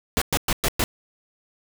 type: noise bursts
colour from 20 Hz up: pink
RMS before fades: -21 dBFS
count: 5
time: 0.17-0.84 s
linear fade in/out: 0 ms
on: 46 ms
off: 110 ms
effects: none